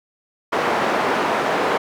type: band-pass noise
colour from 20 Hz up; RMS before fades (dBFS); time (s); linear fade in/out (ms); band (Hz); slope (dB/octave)
white; -20; 0.52-1.78; 10; 270 to 1100; 12
effects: none